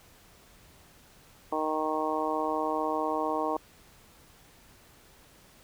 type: harmonic tone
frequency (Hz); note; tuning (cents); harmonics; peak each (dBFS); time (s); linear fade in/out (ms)
155.56; D#3; 0; 2 / 3 / 4 / 5 / 6 / 7; -34 / -34 / -34 / -34 / -34 / -34; 1.52-3.57; 5
effects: pink hiss -57 dBFS RMS until 5.63 s